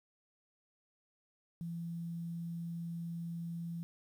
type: tone with quantisation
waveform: sine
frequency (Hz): 168.8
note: E3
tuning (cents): +41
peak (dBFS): -38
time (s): 1.61-3.83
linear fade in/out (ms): 0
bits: 11
effects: none